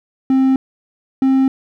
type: tone pair in turn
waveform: triangle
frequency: 264.4 / 265.8 Hz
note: C4 / C4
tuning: +18 / +27 cents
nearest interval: unison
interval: 9 cents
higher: second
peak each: -8 dBFS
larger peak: neither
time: 0.3-0.56 / 1.22-1.48 s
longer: neither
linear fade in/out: 2 ms
effects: none